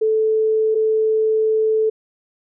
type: tone pair in turn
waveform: sine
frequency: 437.6 / 437.6 Hz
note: A4 / A4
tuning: -9 / -9 cents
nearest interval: unison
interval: 0 cents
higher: neither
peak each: -14 dBFS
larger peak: neither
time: 0.01-0.75 / 0.75-1.9 s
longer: second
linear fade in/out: 10 ms
effects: none